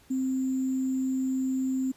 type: tone with sample-and-hold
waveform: sine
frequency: 261.6 Hz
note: C4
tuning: in tune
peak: -25 dBFS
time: 0.1-1.92 s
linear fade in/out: 10 ms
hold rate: 7350 Hz
effects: pink hiss -59 dBFS RMS until 1.96 s + resampled to 32000 Hz